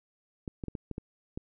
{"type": "clicks", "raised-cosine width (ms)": 3, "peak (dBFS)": -23, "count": 7, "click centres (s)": [0.478, 0.638, 0.683, 0.752, 0.913, 0.981, 1.375], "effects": []}